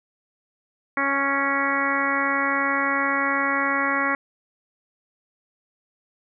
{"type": "harmonic tone", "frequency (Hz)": 277.2, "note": "C#4", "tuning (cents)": 0, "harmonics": [1, 2, 3, 4, 5, 6, 7, 8], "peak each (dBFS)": [-29, -31, -32, -26, -28, -29, -26, -30], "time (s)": [0.97, 4.15], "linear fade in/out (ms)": 2, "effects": []}